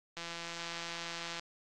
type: click train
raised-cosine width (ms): 0.2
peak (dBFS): -24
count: 208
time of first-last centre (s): 0.17-1.395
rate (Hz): 169
effects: AAC 32 kbps